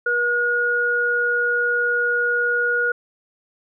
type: tone pair together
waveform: sine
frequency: 480.3 / 1441.9 Hz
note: B4 / F#6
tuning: -48 / -45 cents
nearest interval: octave + perfect fifth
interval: 1903 cents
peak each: -24 / -18 dBFS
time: 0.06-2.92 s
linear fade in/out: 5 ms
effects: none